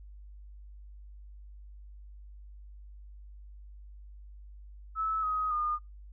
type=tone with pitch steps; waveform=sine; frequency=1303 / 1260.1 / 1218.6 Hz; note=E6 / D#6 / D#6; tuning=-20 / +22 / -36 cents; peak=-28 dBFS; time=4.95-5.79 s; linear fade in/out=50 ms; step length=280 ms; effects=noise-tail reverb RT60 0.2 s tail -23 dB re dry + added 50 Hz sine -46 dBFS peak until 6.12 s